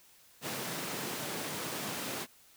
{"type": "high-pass noise", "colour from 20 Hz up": "pink", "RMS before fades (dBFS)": -38, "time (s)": [0.41, 2.27], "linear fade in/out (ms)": 50, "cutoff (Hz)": 140, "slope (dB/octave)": 24, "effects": ["white hiss -61 dBFS RMS until 2.56 s"]}